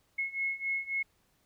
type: beating tone pair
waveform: sine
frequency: 2174 / 2177.7 Hz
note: C#7 / C#7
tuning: -34 / -31 cents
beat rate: 3.7 Hz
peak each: -35 / -33 dBFS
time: 0.18-1.03 s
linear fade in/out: 10 ms
effects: pink hiss -71 dBFS RMS until 1.45 s